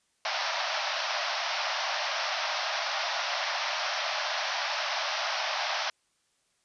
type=band-pass noise; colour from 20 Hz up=pink; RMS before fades=-31 dBFS; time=0.25-5.9 s; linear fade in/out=2 ms; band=590 to 5800 Hz; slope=96 dB/octave; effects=white hiss -72 dBFS RMS until 6.64 s + resampled to 22050 Hz